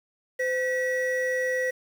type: tone pair together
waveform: triangle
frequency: 511.1 / 1931 Hz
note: C5 / B6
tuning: -41 / -39 cents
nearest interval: octave + major seventh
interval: 2302 cents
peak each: -24 / -26 dBFS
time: 0.39-1.71 s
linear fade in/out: 10 ms
effects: 8-bit